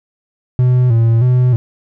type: tone with vibrato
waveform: triangle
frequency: 120 Hz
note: B2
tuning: 49 cents flat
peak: -6 dBFS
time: 0.59-1.56 s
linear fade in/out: 0 ms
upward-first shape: square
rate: 1.6 Hz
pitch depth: 79 cents each way
effects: none